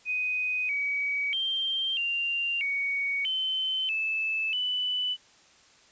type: tone with pitch steps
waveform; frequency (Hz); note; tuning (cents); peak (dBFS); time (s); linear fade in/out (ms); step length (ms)
sine; 2500 / 2267 / 3159 / 2781 / 2238 / 3067 / 2622 / 2988; D#7 / C#7 / G7 / F7 / C#7 / G7 / E7 / F#7; +8 / +38 / +13 / -8 / +16 / -38 / -10 / +16; -26; 0.05-5.17; 50; 640
effects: white hiss -58 dBFS RMS until 5.91 s + resampled to 16000 Hz